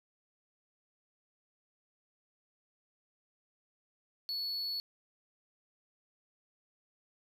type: tone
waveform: triangle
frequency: 4409 Hz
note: C#8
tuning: 10 cents flat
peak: -33 dBFS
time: 4.29-4.8 s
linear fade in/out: 0 ms
effects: none